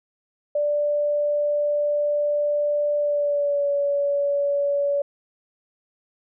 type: tone with pitch glide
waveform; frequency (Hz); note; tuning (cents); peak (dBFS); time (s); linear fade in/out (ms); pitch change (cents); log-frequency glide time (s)
sine; 587.3 to 568.9; D5 to C#5; 0 to +45; -19; 0.55-5.02; 5; -55; 2.98-3.69
effects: none